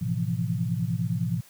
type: chord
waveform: sine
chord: F major seventh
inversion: first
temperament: equal with one note detuned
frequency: 110 / 128.12 / 164.81 / 174.61 Hz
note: A2 / C3 / E3 / F3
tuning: 0 / -36 / 0 / 0 cents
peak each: -30 dBFS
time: 0.01-1.41 s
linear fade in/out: 10 ms
effects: white hiss -54 dBFS RMS until 1.49 s